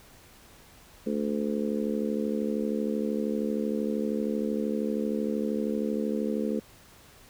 harmonic tone, 72.9 Hz, D2, 12 cents flat, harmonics 3 / 4 / 5 / 6 / 7, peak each -29 / -34 / -37 / -33 / -35 dBFS, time 1.06-6.6 s, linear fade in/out 10 ms, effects pink hiss -54 dBFS RMS until 7.29 s

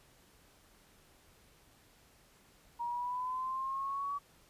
sine linear sweep, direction up, 943 to 1141 Hz, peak -34 dBFS, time 2.79-4.19 s, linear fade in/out 20 ms, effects pink hiss -64 dBFS RMS until 4.49 s + resampled to 32000 Hz

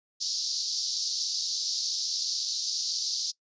pink band-pass noise, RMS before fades -31 dBFS, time 0.2-3.32 s, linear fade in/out 20 ms, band 4300 to 5900 Hz, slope 48 dB/octave, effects noise-tail reverb RT60 0.1 s tail -22 dB re dry + resampled to 16000 Hz

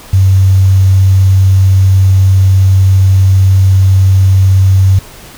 sine tone with quantisation, 95.4 Hz, G2, 47 cents flat, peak -3 dBFS, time 0.13-4.99 s, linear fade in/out 5 ms, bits 5, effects pink hiss -33 dBFS RMS until 5.37 s

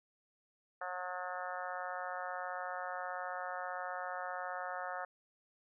harmonic tone with a mistuned harmonic, 181.5 Hz, F#3, 33 cents flat, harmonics 3 / 4 / 5 / 6 / 7 / 8 / 9 / 10, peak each -46 / -43 / -48 / -49 / -45 / -47 / -51 / -50 dBFS, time 0.81-5.05 s, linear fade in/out 5 ms, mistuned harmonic 10, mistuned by -32 cents, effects none

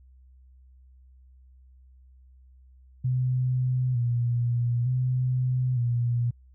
sine tone with vibrato, 123.47 Hz, B2, in tune, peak -22 dBFS, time 3.04-6.31 s, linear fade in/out 10 ms, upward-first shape square, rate 0.55 Hz, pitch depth 50 cents each way, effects added 64 Hz sine -51 dBFS peak until 6.54 s

